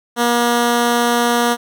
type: tone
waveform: 10% pulse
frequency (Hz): 238.5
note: A#3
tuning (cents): +40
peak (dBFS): -5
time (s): 0.16-1.57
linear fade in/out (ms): 50
effects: none